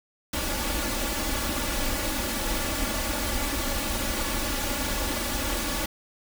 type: noise with comb filter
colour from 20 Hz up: pink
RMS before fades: -28 dBFS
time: 0.33-5.86 s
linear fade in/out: 5 ms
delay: 3.5 ms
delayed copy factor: +0.85
effects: none